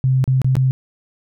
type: tone with dropouts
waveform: sine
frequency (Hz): 130.81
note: C3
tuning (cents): 0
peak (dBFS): -12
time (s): 0.04-0.71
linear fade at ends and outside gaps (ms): 0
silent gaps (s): 0.241-0.277 / 0.417-0.445 / 0.554-0.567
effects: none